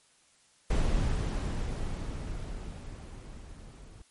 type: noise with level ramp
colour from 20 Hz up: brown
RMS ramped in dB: -26 to -49 dBFS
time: 0.7-4.02 s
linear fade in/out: 5 ms
effects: white hiss -64 dBFS RMS until 4.1 s + MP3 48 kbps